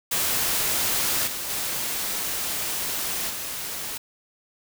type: noise with level steps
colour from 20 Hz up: white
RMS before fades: -24 / -31 / -28 / -32 dBFS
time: 0.11-3.98 s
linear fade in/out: 10 ms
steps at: 1.26 / 1.48 / 3.29 s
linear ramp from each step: 20 ms
effects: none